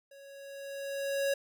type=tone with level ramp; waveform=square; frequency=554.4 Hz; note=C#5; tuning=in tune; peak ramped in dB=-52 to -27 dBFS; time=0.11-1.34 s; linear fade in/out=5 ms; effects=none

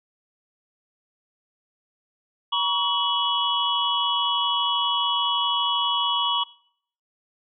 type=tone cluster; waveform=sine; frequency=955 / 1128 / 2960 / 3335 Hz; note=A#5 / C#6 / F#7 / G#7; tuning=+42 / +30 / 0 / +7 cents; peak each=-26 dBFS; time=2.52-6.44 s; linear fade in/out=10 ms; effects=noise-tail reverb RT60 0.6 s tail -20 dB re dry

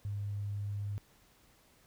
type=tone with tanh clipping; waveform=triangle; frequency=101.8 Hz; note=G#2; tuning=34 cents flat; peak=-34 dBFS; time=0.05-0.98 s; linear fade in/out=0 ms; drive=3 dB; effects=pink hiss -65 dBFS RMS until 1.86 s

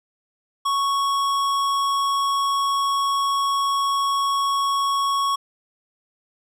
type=tone with tanh clipping; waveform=sine; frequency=1108.7 Hz; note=C#6; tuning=in tune; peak=-21 dBFS; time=0.65-5.36 s; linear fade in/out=10 ms; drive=17 dB; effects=none

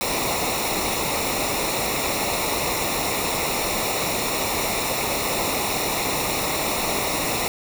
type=noise with comb filter; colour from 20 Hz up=pink; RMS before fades=-24 dBFS; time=0.01-7.48 s; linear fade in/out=0 ms; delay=0.63 ms; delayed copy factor=-0.75; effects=none

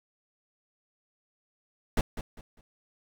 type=noise with echo; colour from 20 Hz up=brown; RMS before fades=-24 dBFS; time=1.97-2.01 s; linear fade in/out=2 ms; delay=200 ms; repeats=3; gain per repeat=-11 dB; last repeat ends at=2.61 s; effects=none

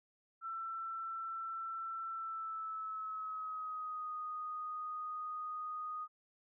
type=tone with pitch glide; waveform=sine; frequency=1338 to 1241.2 Hz; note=E6 to D#6; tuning=+25 to -5 cents; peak=-39 dBFS; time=0.41-6.08 s; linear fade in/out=50 ms; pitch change=-130 cents; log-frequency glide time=2.11-4.12 s; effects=none

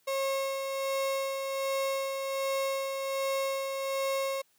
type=tone with tremolo; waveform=35% pulse; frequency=542 Hz; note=C#5; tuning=39 cents flat; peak=-26 dBFS; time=0.07-4.42 s; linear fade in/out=10 ms; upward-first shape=sine; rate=1.3 Hz; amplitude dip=40%; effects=white hiss -69 dBFS RMS until 4.58 s + high-pass 80 Hz 12 dB/octave

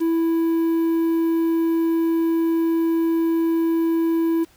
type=tone with quantisation; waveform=triangle; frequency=329.9 Hz; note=E4; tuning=1 cent sharp; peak=-15 dBFS; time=0-4.45 s; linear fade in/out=20 ms; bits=7; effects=pink hiss -55 dBFS RMS until 4.56 s

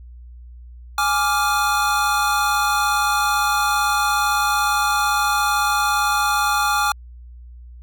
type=chord; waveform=square; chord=D diminished; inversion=second; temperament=equal; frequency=830.6 / 1174.7 / 1396.9 Hz; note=Ab5 / D6 / F6; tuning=0 / 0 / 0 cents; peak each=-22 dBFS; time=0.98-6.92 s; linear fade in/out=2 ms; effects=added 60 Hz sine -37 dBFS peak until 7.82 s

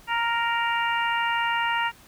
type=harmonic tone; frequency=466.2 Hz; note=A#4; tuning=in tune; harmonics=2 / 3 / 4 / 5 / 6; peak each=-25 / -29 / -29 / -34 / -31 dBFS; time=0.07-1.92 s; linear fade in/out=50 ms; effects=pink hiss -52 dBFS RMS until 2.07 s

